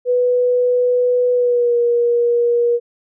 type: tone with pitch glide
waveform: sine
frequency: 493.9 to 476 Hz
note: B4 to A#4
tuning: 0 to +36 cents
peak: -12 dBFS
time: 0.05-2.8 s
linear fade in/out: 50 ms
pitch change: -64 cents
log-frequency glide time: 1.33-1.76 s
effects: none